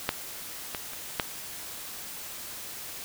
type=clicks; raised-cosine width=0.3 ms; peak=-8 / -16 / -25 / -8 dBFS; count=4; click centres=0.091 / 0.748 / 0.934 / 1.198 s; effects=white hiss -40 dBFS RMS until 3.04 s